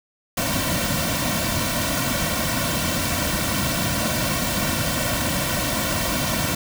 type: noise with comb filter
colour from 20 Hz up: pink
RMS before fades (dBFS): -23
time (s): 0.37-6.55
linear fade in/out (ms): 5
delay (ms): 2.4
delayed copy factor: -0.95
effects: none